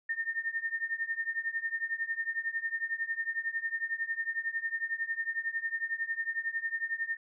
sine tone with tremolo, 1820 Hz, A#6, 42 cents flat, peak -27 dBFS, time 0.09-7.17 s, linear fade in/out 5 ms, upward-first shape triangle, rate 11 Hz, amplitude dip 95%, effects none

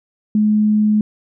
sine tone, 212.3 Hz, G#3, 38 cents sharp, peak -11 dBFS, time 0.35-1.01 s, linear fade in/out 2 ms, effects none

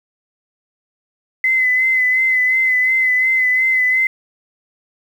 sine tone with vibrato, 2035 Hz, C7, 49 cents flat, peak -12 dBFS, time 1.44-4.07 s, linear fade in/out 2 ms, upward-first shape sine, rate 2.8 Hz, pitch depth 30 cents each way, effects 7-bit

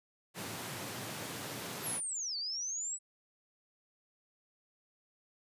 pink high-pass noise, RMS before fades -42 dBFS, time 0.34-2.01 s, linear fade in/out 50 ms, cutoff 100 Hz, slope 48 dB/octave
sine linear two-way sweep, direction down then up, 11860 to 4412 to 7980 Hz, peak -35 dBFS, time 1.82-2.99 s, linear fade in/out 50 ms, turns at 2.37 s
effects resampled to 32000 Hz

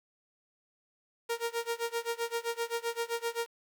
sawtooth tone with tremolo, 466.2 Hz, A#4, in tune, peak -25 dBFS, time 1.29-3.47 s, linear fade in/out 10 ms, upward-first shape sine, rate 7.7 Hz, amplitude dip 95%, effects 9-bit

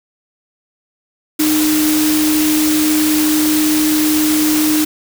sine tone in noise, 306.8 Hz, D#4, 24 cents flat, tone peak -12 dBFS, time 1.39-4.85 s, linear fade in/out 10 ms, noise white, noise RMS -19 dBFS, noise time 1.39-4.85 s, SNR +4 dB, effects none

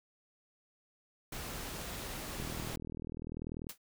pink noise, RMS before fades -42 dBFS, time 1.32-2.76 s, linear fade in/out 5 ms
click train, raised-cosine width 3 ms, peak -29 dBFS, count 52, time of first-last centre 2.4-3.669 s, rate 40.2 Hz
white noise with exponential decay, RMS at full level -38 dBFS, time 3.69-3.78 s, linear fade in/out 5 ms, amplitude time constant 19 ms
effects none

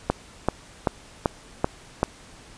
click train, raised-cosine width 1 ms, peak -5 dBFS, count 6, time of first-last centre 0.1-2.031 s, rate 2.59 Hz, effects pink hiss -48 dBFS RMS until 2.57 s + resampled to 22050 Hz

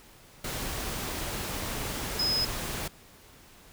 sine tone in noise, 5080 Hz, D#8, 35 cents sharp, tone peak -25 dBFS, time 2.19-2.45 s, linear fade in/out 5 ms, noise pink, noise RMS -34 dBFS, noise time 0.44-2.88 s, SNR +6 dB, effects pink hiss -54 dBFS RMS until 3.72 s

